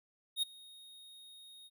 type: tone with ADSR envelope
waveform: square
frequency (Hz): 3729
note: A#7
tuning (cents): 0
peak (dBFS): -29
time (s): 0.36-1.7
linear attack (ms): 64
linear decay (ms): 14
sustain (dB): -24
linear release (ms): 38
effects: none